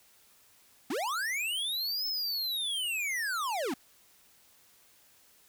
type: linear two-way sweep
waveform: square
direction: up then down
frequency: 222.3 to 5274 to 222.3 Hz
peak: -31 dBFS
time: 0.9-3.74 s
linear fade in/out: 5 ms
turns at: 2.07 s
effects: white hiss -62 dBFS RMS until 5.48 s